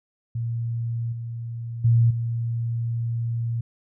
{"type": "tone with level steps", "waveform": "sine", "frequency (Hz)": 116.54, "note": "A#2", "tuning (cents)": 0, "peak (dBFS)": [-24, -29, -14, -23], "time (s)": [0.35, 3.61], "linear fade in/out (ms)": 5, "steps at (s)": [1.12, 1.84, 2.1], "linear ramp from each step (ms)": 10, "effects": []}